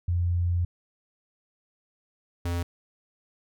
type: tone pair in turn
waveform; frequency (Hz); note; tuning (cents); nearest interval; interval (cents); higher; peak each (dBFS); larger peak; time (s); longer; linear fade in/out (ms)
sine / square; 87.31 / 86.41; F2 / F2; 0 / -18; unison; 18; first; -22 / -27; first; 0.08-0.65 / 2.45-2.63; first; 5
effects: none